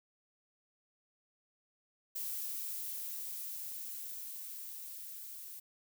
violet noise with level ramp, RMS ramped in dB -39 to -48 dBFS, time 2.15-5.6 s, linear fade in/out 10 ms, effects none

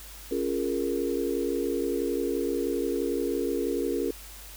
sine chord, Bb minor seventh, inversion first, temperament equal, 277.2 / 349.2 / 415.3 / 466.2 Hz, Db4 / F4 / Ab4 / Bb4, 0 / 0 / 0 / 0 cents, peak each -31 dBFS, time 0.31-4.11 s, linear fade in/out 5 ms, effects added 50 Hz sine -46 dBFS peak until 4.56 s + white hiss -46 dBFS RMS until 4.56 s

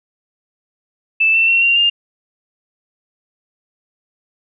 sine tone with pitch steps, 2638 / 2679 / 2722 / 2764 / 2808 Hz, E7 / E7 / F7 / F7 / F7, +1 / +27 / -45 / -19 / +9 cents, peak -10 dBFS, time 1.2-1.9 s, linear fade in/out 10 ms, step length 140 ms, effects none

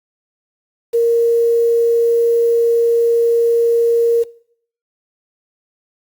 sine tone with quantisation, 466.2 Hz, A#4, in tune, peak -10 dBFS, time 0.93-4.24 s, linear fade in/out 20 ms, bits 6, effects noise-tail reverb RT60 0.6 s tail -21 dB re dry + Opus 48 kbps

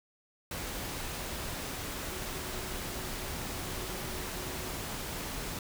sine tone in noise, 370 Hz, F#4, in tune, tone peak -48 dBFS, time 2.11-4.8 s, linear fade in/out 2 ms, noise pink, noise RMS -38 dBFS, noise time 0.51-5.59 s, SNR -13 dB, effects none

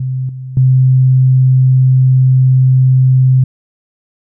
sine tone with level steps, 129.8 Hz, C3, 13 cents flat, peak -14 / -22 / -5 dBFS, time 0-3.44 s, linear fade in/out 5 ms, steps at 0.29 / 0.57 s, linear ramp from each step 2 ms, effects none

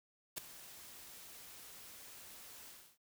white noise with ADSR envelope, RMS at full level -38 dBFS, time 0.36-2.98 s, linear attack 20 ms, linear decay 5 ms, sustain -16 dB, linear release 300 ms, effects none

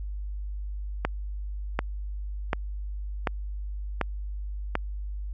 click train, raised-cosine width 0.5 ms, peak -9 dBFS, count 6, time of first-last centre 1.05-4.754 s, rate 1.35 Hz, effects added 50 Hz sine -31 dBFS peak until 5.33 s

